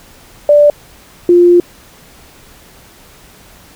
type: tone pair in turn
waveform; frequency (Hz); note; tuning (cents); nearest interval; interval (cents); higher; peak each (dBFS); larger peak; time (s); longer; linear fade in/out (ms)
sine; 587.3 / 350.6; D5 / F4; 0 / +7; major sixth; 893; first; -3; neither; 0.49-0.7 / 1.29-1.6; second; 2
effects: pink hiss -41 dBFS RMS until 3.75 s